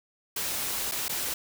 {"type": "noise with dropouts", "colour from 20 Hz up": "white", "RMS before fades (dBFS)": -31, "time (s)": [0.36, 1.34], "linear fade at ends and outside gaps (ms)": 5, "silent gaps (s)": [[0.914, 0.919], [1.083, 1.093]], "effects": []}